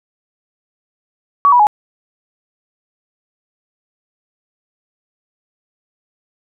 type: tone with pitch steps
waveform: sine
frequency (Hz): 1133 / 975 / 839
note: C#6 / B5 / G#5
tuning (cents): +37 / -23 / +17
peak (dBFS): -6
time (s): 1.45-1.669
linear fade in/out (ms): 0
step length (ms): 73
effects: none